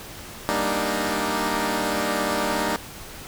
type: chord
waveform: 10% pulse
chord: Eb major seventh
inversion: first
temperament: equal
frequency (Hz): 196 / 233.1 / 293.7 / 311.1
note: G3 / Bb3 / D4 / Eb4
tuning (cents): 0 / 0 / 0 / 0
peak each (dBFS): -20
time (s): 0.49-2.76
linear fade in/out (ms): 0
effects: pink hiss -39 dBFS RMS until 3.27 s